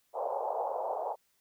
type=band-pass noise; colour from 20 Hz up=pink; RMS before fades=-34 dBFS; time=0.13-1.16 s; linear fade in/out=50 ms; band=500 to 920 Hz; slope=48 dB/octave; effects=white hiss -73 dBFS RMS until 1.4 s